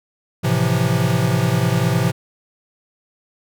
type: chord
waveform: square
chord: F major seventh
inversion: first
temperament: equal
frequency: 110 / 130.81 / 164.81 / 174.61 Hz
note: A2 / C3 / E3 / F3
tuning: 0 / 0 / 0 / 0 cents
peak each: -22 / -20 / -23 / -23 dBFS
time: 0.43-2.12 s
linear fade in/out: 20 ms
effects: none